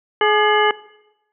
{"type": "harmonic tone with a mistuned harmonic", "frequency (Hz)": 422.9, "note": "G#4", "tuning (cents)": 31, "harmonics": [1, 2, 3, 4, 5, 7], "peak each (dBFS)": [-16, -19, -21, -22, -23, -24], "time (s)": [0.21, 0.71], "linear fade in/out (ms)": 2, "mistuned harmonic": 3, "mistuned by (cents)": -71, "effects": ["noise-tail reverb RT60 0.9 s tail -19 dB re dry"]}